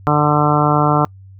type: harmonic tone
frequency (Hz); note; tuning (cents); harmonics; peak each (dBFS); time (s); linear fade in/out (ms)
148.7; D3; +22; 1 / 2 / 3 / 4 / 5 / 6 / 7 / 8 / 9; -16 / -19 / -22 / -22 / -19 / -22 / -21 / -21 / -21; 0.07-1.05; 0
effects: noise-tail reverb RT60 0.1 s tail -26 dB re dry + added 96 Hz sine -37 dBFS peak until 1.39 s